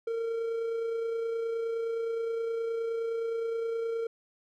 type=tone with amplitude modulation; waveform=triangle; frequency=457.8 Hz; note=A#4; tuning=31 cents flat; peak=-26 dBFS; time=0.07-4.07 s; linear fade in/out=5 ms; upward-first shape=sine; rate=29.6 Hz; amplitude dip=30%; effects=none